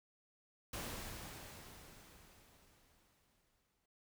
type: noise with exponential decay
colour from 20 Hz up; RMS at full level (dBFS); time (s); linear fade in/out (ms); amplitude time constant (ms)
pink; -43; 0.73-3.86; 5; 680
effects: noise-tail reverb RT60 0.1 s tail -22 dB re dry